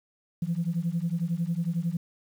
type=beating tone pair; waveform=sine; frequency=163.9 / 174.9 Hz; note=E3 / F3; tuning=-10 / +3 cents; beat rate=11 Hz; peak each=-28 dBFS; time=0.42-1.97 s; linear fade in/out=5 ms; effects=tanh soft clip ceiling -19 dBFS + 9-bit